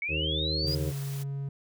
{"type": "linear sweep", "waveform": "sine", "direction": "up", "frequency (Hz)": [2200, 4978], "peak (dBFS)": -29, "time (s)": [0.02, 0.75], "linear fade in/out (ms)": 2}
{"type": "harmonic tone", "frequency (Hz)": 77.78, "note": "D#2", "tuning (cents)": 0, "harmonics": [1, 2, 4, 5, 6, 7], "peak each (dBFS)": [-32, -35, -38, -39, -40, -40], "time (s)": [0.08, 0.93], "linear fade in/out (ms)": 50}
{"type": "tone with pitch glide", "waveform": "triangle", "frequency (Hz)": [139.7, 138.82], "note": ["C#3", "C#3"], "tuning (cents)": [14, 3], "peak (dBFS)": -29, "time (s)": [0.64, 1.49], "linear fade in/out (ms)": 5, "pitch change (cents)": -11, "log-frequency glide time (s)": [0.75, 1.09]}
{"type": "noise", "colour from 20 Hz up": "white", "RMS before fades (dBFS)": -45, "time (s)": [0.66, 1.24], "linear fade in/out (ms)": 20}
{"effects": []}